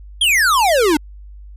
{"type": "exponential sweep", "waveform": "square", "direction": "down", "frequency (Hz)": [3368, 285.7], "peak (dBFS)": -12, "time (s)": [0.21, 0.97], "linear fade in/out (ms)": 5, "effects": ["added 50 Hz sine -34 dBFS peak until 1.56 s", "resampled to 32000 Hz"]}